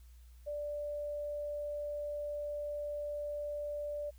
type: tone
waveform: sine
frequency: 587.3 Hz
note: D5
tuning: in tune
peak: -36 dBFS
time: 0.46-4.11 s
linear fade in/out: 20 ms
effects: added 60 Hz sine -53 dBFS peak until 4.18 s + white hiss -70 dBFS RMS until 4.18 s